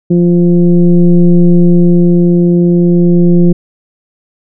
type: tone with frequency modulation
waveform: sine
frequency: 174.2 Hz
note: F3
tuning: 4 cents flat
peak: -3 dBFS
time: 0.1-3.53 s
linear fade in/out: 10 ms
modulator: 174 Hz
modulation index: 0.94
effects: none